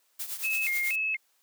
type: noise with tremolo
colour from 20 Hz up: blue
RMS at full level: -33 dBFS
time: 0.19-0.96 s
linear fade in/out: 10 ms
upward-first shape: triangle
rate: 9.1 Hz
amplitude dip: 75%
type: tone with vibrato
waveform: sine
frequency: 2349 Hz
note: D7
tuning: in tune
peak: -26 dBFS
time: 0.43-1.17 s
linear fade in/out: 20 ms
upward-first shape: square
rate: 2.1 Hz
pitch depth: 170 cents each way
effects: white hiss -69 dBFS RMS until 1.42 s + high-pass 400 Hz 12 dB/octave